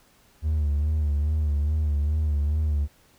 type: tone with vibrato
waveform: triangle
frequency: 74.9 Hz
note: D2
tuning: 35 cents sharp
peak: -18 dBFS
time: 0.42-2.88 s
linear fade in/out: 50 ms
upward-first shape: sine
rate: 2.4 Hz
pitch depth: 64 cents each way
effects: tanh soft clip ceiling -15 dBFS + pink hiss -59 dBFS RMS until 3.18 s